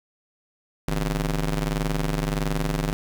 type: ring-modulated tone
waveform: sawtooth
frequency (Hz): 101.8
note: G#2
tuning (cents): -34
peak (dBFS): -16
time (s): 0.88-2.93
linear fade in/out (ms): 0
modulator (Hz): 61.6
effects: 7-bit